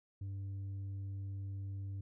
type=tone with tanh clipping; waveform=triangle; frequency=98 Hz; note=G2; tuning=in tune; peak=-40 dBFS; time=0.21-2.01 s; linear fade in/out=5 ms; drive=8 dB; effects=none